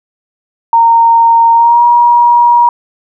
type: tone with pitch glide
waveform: sine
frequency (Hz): 923 to 954.4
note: A#5 to A#5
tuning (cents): -17 to +41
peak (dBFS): -3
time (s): 0.73-2.69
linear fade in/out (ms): 2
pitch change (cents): +58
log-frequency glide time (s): 1.53-1.84
effects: none